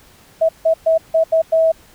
sine tone bursts at uneven times, 648 Hz, E5, 30 cents flat, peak -10 dBFS, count 6, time 0.41-0.49 / 0.65-0.74 / 0.86-0.98 / 1.14-1.24 / 1.32-1.42 / 1.52-1.72 s, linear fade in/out 10 ms, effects pink hiss -48 dBFS RMS until 1.94 s

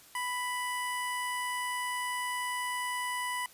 15% pulse tone with notch filter, 990 Hz, B5, 4 cents sharp, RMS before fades -34 dBFS, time 0.15-3.46 s, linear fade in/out 2 ms, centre 3900 Hz, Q 1.1, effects white hiss -56 dBFS RMS until 3.53 s + resampled to 32000 Hz

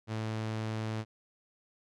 sawtooth tone, 110 Hz, A2, in tune, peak -29 dBFS, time 0.07-1.05 s, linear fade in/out 50 ms, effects low-pass 6000 Hz 12 dB/octave

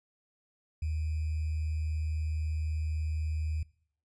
sine tone with sample-and-hold, 78.1 Hz, D#2, 7 cents sharp, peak -29 dBFS, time 0.82-3.63 s, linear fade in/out 5 ms, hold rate 2450 Hz, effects noise-tail reverb RT60 0.6 s tail -23 dB re dry + resampled to 22050 Hz

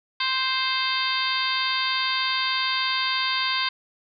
harmonic tone with a mistuned harmonic, 523.3 Hz, C5, in tune, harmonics 2 / 3 / 4 / 5 / 6 / 7 / 8 / 9, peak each -28 / -31 / -30 / -32 / -32 / -29 / -34 / -30 dBFS, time 0.2-3.69 s, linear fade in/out 5 ms, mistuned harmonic 9, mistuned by -19 cents, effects none

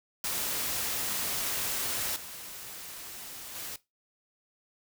white noise with level steps, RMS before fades -32 / -43 / -39 dBFS, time 0.24-3.76 s, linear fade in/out 2 ms, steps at 2.16 / 3.55 s, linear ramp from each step 2 ms, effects noise-tail reverb RT60 0.2 s tail -18 dB re dry

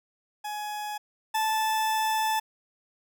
40% pulse tone pair in turn, 840 / 875.4 Hz, G#5 / A5, +19 / -9 cents, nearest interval minor second, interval 72 cents, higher second, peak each -31 / -23 dBFS, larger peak second, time 0.44-0.98 / 1.34-2.4 s, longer second, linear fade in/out 10 ms, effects none

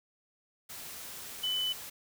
sine tone in noise, 3000 Hz, F#7, 23 cents sharp, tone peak -29 dBFS, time 1.43-1.73 s, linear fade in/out 10 ms, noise white, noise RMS -44 dBFS, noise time 0.69-1.9 s, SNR +12 dB, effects none

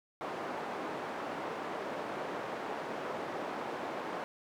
white band-pass noise, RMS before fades -39 dBFS, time 0.21-4.24 s, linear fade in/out 0 ms, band 260 to 910 Hz, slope 12 dB/octave, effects none

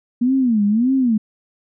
sine tone with vibrato, 233.3 Hz, A#3, 2 cents sharp, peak -13 dBFS, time 0.21-1.18 s, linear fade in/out 10 ms, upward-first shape sine, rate 1.7 Hz, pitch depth 240 cents each way, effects none

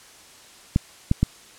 clicks, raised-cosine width 5 ms, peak -5 dBFS, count 3, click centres 0.761 / 1.114 / 1.23 s, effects white hiss -48 dBFS RMS until 1.58 s + low-pass 9000 Hz 12 dB/octave

